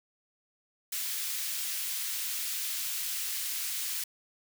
white high-pass noise, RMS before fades -34 dBFS, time 0.92-4.04 s, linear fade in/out 5 ms, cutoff 2100 Hz, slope 12 dB/octave, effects none

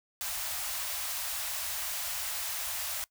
white band-stop noise, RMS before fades -35 dBFS, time 0.21-3.04 s, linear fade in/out 0 ms, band 100 to 570 Hz, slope 96 dB/octave, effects noise-tail reverb RT60 0.1 s tail -21 dB re dry

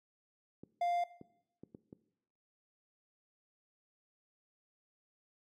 clicks, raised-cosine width 3 ms, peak -33 dBFS, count 5, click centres 0.635 / 1.213 / 1.635 / 1.748 / 1.928 s
triangle tone, 698.5 Hz, F5, in tune, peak -28 dBFS, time 0.81-1.04 s, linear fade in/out 5 ms
effects noise-tail reverb RT60 0.8 s tail -18 dB re dry + high-pass 200 Hz 12 dB/octave

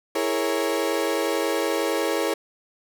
35% pulse chord, A# half-diminished seventh, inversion second, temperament equal, 329.6 / 415.3 / 466.2 / 554.4 Hz, E4 / G#4 / A#4 / C#5, 0 / 0 / 0 / 0 cents, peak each -26 dBFS, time 0.15-2.34 s, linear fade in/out 5 ms, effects none

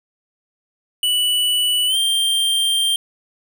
square tone with pitch glide, 2960 to 3172 Hz, F#7 to G7, 0 to +20 cents, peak -16 dBFS, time 1.03-2.96 s, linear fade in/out 2 ms, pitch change +120 cents, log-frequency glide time 1.87-1.96 s, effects none

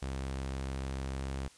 sawtooth tone with pitch glide, 66.8 to 67.23 Hz, C2 to C2, +36 to +48 cents, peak -31 dBFS, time 0.02-1.48 s, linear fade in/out 5 ms, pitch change +12 cents, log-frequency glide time 1.16-1.23 s, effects white hiss -59 dBFS RMS until 1.57 s + resampled to 22050 Hz

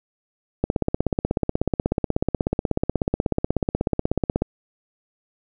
click train, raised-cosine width 2 ms, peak -6 dBFS, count 63, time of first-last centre 0.64-4.42 s, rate 16.4 Hz, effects none

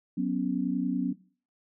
sine chord, F# suspended fourth, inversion none, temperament equal, 185 / 246.9 / 277.2 Hz, F#3 / B3 / C#4, 0 / 0 / 0 cents, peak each -30 dBFS, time 0.17-1.13 s, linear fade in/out 10 ms, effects noise-tail reverb RT60 0.4 s tail -18 dB re dry

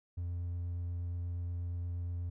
triangle tone with vibrato, 87.31 Hz, F2, in tune, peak -32 dBFS, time 0.17-2.3 s, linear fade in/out 10 ms, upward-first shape triangle, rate 8.4 Hz, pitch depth 12 cents each way, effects tanh soft clip ceiling -29 dBFS

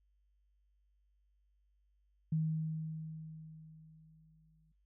sine tone with exponential decay, 158.1 Hz, D#3, 28 cents sharp, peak -29 dBFS, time 2.32-4.72 s, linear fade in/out 5 ms, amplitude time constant 520 ms, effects noise-tail reverb RT60 0.2 s tail -21 dB re dry + added 50 Hz sine -70 dBFS peak until 4.85 s

